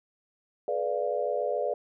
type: chord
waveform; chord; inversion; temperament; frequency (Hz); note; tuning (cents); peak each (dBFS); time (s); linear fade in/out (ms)
sine; G# diminished seventh; none; equal with one note detuned; 426.2 / 493.9 / 587.3 / 698.5; G#4 / B4 / D5 / F5; +45 / 0 / 0 / 0; -33 / -31 / -30 / -34; 0.68-1.74; 2
effects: none